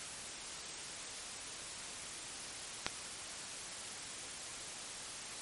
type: click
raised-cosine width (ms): 0.2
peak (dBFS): -14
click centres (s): 2.865
effects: white hiss -45 dBFS RMS until 5.41 s + MP3 48 kbps